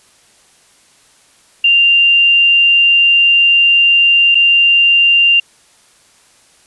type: tone with dropouts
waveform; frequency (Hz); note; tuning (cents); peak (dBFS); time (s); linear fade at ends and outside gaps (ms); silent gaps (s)
sine; 2786; F7; -5; -6; 1.64-5.4; 5; 4.347-4.352
effects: white hiss -49 dBFS RMS until 6.66 s + resampled to 24000 Hz